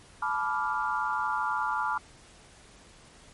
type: chord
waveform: sine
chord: B half-diminished seventh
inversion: third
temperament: equal with one note detuned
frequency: 863.9 / 987.8 / 1174.7 / 1396.9 Hz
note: A5 / B5 / D6 / F6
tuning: -32 / 0 / 0 / 0 cents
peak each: -32 dBFS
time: 0.22-1.98 s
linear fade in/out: 5 ms
effects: pink hiss -54 dBFS RMS until 3.33 s + MP3 48 kbps